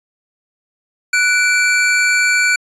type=tone pair together; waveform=square; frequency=1480 / 2331 Hz; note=F#6 / D7; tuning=0 / -14 cents; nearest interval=minor sixth; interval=786 cents; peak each=-15 dBFS; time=1.13-2.56 s; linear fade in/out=5 ms; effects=resampled to 22050 Hz